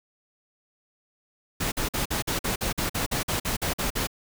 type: noise bursts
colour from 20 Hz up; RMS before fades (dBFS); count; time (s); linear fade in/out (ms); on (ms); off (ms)
pink; -27; 15; 1.6-4.072; 10; 120; 48
effects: none